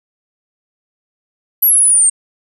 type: exponential sweep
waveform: sine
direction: down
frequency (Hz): 11870 to 8510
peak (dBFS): -7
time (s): 1.62-2.1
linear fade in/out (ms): 10
effects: none